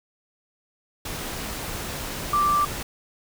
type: tone in noise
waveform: sine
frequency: 1174.7 Hz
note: D6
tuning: in tune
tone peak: -18 dBFS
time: 2.33-2.65 s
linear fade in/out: 5 ms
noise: pink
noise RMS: -32 dBFS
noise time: 1.05-2.83 s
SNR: +11 dB
effects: none